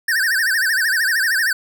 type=tone with vibrato; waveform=square; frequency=1676 Hz; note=G#6; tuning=15 cents sharp; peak=-16 dBFS; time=0.08-1.53 s; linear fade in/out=5 ms; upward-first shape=sine; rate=13 Hz; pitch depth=190 cents each way; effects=none